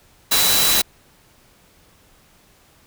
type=tone in noise; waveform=sine; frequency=3951 Hz; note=B7; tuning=in tune; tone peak=-20 dBFS; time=0.31-0.82 s; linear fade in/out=10 ms; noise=white; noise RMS=-17 dBFS; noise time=0.31-0.82 s; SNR=-6 dB; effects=pink hiss -54 dBFS RMS until 2.86 s